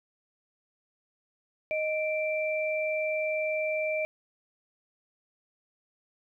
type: tone pair together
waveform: sine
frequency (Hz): 622.2 / 2349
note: D#5 / D7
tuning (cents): 0 / 0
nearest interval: octave + major seventh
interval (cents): 2300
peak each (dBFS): -28 / -32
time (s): 1.71-4.05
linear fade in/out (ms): 0
effects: 11-bit